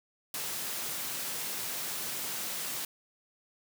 white high-pass noise, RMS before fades -36 dBFS, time 0.34-2.85 s, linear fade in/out 2 ms, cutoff 100 Hz, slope 48 dB/octave, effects none

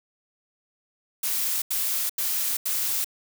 blue noise bursts, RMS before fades -26 dBFS, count 4, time 1.23-3.045 s, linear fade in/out 5 ms, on 390 ms, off 85 ms, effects none

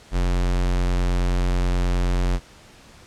square tone, 44.69 Hz, F1, 41 cents sharp, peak -19 dBFS, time 0.11-2.4 s, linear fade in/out 50 ms, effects pink hiss -48 dBFS RMS until 3.06 s + low-pass 8000 Hz 12 dB/octave

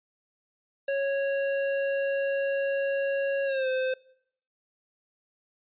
square tone with pitch glide, 552 to 518 Hz, C#5 to C5, -7 to -17 cents, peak -26 dBFS, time 0.88-3.94 s, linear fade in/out 5 ms, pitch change -110 cents, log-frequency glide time 3.45-3.68 s, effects noise-tail reverb RT60 0.7 s tail -23 dB re dry + resampled to 8000 Hz

